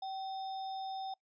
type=tone with sample-and-hold; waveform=sine; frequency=769 Hz; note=G5; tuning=33 cents flat; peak=-37 dBFS; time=0.02-1.14 s; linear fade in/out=5 ms; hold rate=4410 Hz; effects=noise-tail reverb RT60 0.1 s tail -23 dB re dry + resampled to 16000 Hz